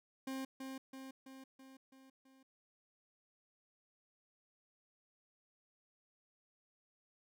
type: tone with echo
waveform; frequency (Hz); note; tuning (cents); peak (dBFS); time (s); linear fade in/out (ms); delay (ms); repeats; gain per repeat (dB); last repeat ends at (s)
40% pulse; 265.6; C4; +26; -39; 0.27-0.45; 5; 330; 6; -4; 2.43
effects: none